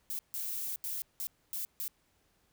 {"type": "noise bursts at uneven times", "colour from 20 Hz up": "violet", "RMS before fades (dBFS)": -37, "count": 6, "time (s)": [[0.1, 0.19], [0.34, 0.76], [0.84, 1.02], [1.2, 1.27], [1.53, 1.65], [1.8, 1.88]], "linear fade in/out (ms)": 0, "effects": ["pink hiss -72 dBFS RMS until 2.52 s"]}